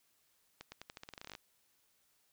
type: accelerating click train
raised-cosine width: 0.2 ms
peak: -29 dBFS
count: 16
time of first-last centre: 0.61-1.351 s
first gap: 110 ms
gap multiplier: 0.87
effects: white hiss -74 dBFS RMS until 2.32 s